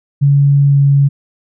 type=tone with pitch glide; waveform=sine; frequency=141.2 to 140.22 Hz; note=C#3 to C#3; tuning=+32 to +20 cents; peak=-6 dBFS; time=0.21-1.09 s; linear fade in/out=20 ms; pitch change=-12 cents; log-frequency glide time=0.67-0.78 s; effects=none